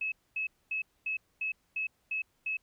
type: tone bursts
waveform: sine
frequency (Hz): 2585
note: E7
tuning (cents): -34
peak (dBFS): -30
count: 8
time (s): 0.01-2.57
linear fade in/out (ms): 5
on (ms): 110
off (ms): 240
effects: pink hiss -73 dBFS RMS until 2.62 s